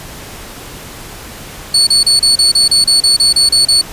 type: tone bursts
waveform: 35% pulse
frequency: 4435 Hz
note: C#8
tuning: in tune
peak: -5 dBFS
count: 13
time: 1.74-3.814 s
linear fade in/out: 5 ms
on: 130 ms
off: 32 ms
effects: pink hiss -30 dBFS RMS until 3.92 s + resampled to 32000 Hz